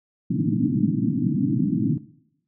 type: band-pass noise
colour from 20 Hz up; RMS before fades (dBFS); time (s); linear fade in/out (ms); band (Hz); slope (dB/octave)
white; -22; 0.3-1.98; 5; 110 to 310; 96
effects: noise-tail reverb RT60 0.8 s tail -20 dB re dry